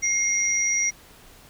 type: tone pair together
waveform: sine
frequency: 2131 / 5749 Hz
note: C7 / F8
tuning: +31 / +49 cents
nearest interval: octave + perfect fourth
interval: 1718 cents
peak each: -24 / -22 dBFS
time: 0.02-0.91 s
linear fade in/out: 20 ms
effects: pink hiss -50 dBFS RMS until 1.49 s